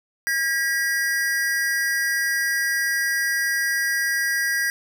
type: tone pair together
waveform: square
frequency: 1627 / 1931.4 Hz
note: G#6 / B6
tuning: -36 / -39 cents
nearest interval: minor third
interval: 297 cents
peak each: -24 dBFS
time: 0.27-4.7 s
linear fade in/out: 0 ms
effects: none